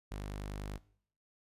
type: tone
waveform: sawtooth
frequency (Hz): 50.2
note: G1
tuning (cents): +42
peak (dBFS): -35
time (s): 0.11-0.78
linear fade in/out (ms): 10
effects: noise-tail reverb RT60 0.6 s tail -20 dB re dry + resampled to 32000 Hz

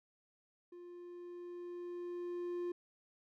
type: tone with level ramp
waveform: triangle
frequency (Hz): 351.4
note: F4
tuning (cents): +11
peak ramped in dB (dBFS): -48 to -34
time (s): 0.72-2.72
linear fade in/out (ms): 5
effects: none

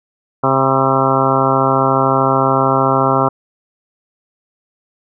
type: harmonic tone with a mistuned harmonic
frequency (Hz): 133.6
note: C3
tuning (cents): +36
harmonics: 1 / 2 / 3 / 4 / 5 / 6 / 7 / 8 / 9 / 10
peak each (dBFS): -20 / -20 / -20 / -20 / -20 / -20 / -20 / -20 / -20 / -20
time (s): 0.43-3.29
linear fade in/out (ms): 10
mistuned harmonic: 7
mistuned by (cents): +47
effects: none

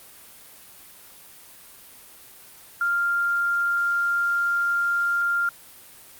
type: tone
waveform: sine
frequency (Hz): 1396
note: F6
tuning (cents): -1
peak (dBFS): -20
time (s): 2.81-5.49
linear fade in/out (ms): 2
effects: white hiss -47 dBFS RMS until 6.19 s + Opus 32 kbps

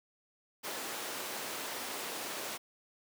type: high-pass noise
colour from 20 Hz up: pink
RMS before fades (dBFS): -40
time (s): 0.63-2.58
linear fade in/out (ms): 20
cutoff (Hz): 390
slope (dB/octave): 12
effects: none

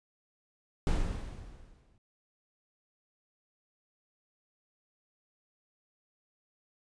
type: noise with exponential decay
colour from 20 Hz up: brown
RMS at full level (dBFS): -26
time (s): 0.87-1.98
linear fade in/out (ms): 1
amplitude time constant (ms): 240
effects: resampled to 22050 Hz

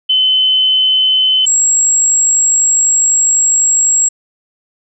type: tone pair in turn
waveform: sine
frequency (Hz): 3045 / 7624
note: F#7 / A#8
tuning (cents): +49 / +38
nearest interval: octave + major third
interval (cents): 1589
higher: second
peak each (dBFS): -8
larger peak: neither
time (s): 0.09-1.46 / 1.46-4.09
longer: second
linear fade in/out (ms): 10
effects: none

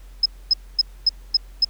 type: tone bursts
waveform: sine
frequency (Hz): 5120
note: D#8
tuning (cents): +49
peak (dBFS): -12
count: 6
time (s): 0.23-1.648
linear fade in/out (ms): 5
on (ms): 28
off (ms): 250
effects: added 44 Hz sine -39 dBFS peak until 1.69 s + pink hiss -55 dBFS RMS until 1.69 s

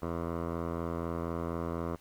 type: tone with low-pass filter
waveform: 10% pulse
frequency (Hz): 84.1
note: E2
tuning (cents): +35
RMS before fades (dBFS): -35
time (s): 0.02-1.96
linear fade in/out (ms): 5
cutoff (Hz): 1000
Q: 2.2
effects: pink hiss -62 dBFS RMS until 2 s

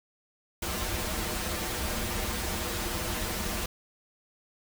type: noise with comb filter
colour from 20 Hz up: pink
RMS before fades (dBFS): -32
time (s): 0.62-3.66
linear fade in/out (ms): 5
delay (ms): 7.2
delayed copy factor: -1
effects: none

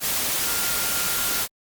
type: tone in noise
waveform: sine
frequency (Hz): 1400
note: F6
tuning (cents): +4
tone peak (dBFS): -34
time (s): 0.43-1.46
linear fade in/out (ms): 50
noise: white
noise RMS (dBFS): -24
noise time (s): 0-1.48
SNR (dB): -13
effects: Opus 48 kbps

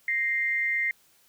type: tone pair together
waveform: sine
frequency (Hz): 1864.7 / 2094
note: A#6 / C7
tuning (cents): 0 / +1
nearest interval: major second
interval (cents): 201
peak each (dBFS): -29 / -25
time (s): 0.08-0.91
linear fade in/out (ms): 2
effects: white hiss -62 dBFS RMS until 1.28 s

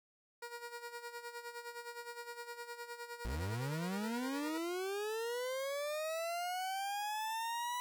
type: tone with tremolo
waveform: 15% pulse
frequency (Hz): 475.1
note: A#4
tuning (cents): +33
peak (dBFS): -36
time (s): 0.42-4.58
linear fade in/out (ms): 5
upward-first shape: sine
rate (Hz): 9.7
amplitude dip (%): 70
type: linear sweep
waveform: 40% pulse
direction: up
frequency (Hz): 53.2 to 987.8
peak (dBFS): -36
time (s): 3.25-7.8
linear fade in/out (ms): 0
effects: none

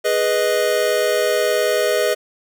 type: chord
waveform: square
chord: G# minor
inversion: none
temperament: equal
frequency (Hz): 415.3 / 493.9 / 622.3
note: G#4 / B4 / D#5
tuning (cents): 0 / 0 / 0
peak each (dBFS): -22 / -21 / -20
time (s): 0.04-2.15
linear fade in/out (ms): 20
effects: none

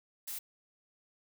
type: noise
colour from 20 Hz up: blue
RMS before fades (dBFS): -40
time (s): 0.27-0.39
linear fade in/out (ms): 10
effects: none

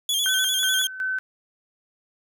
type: tone with vibrato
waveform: sawtooth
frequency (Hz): 3299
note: G#7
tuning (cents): -12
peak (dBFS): -18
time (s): 0.09-0.87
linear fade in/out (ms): 2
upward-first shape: square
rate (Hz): 10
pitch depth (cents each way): 55
type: tone with tremolo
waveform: sine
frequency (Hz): 1523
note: F#6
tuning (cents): +50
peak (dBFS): -23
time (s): 0.26-1.19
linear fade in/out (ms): 0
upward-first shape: square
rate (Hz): 2.7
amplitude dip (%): 70
effects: none

